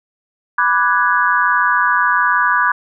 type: chord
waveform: sine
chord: G# half-diminished seventh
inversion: first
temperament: equal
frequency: 987.8 / 1174.7 / 1480 / 1661.2 Hz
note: B5 / D6 / F#6 / G#6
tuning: 0 / 0 / 0 / 0 cents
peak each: -17 dBFS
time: 0.58-2.72 s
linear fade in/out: 5 ms
effects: none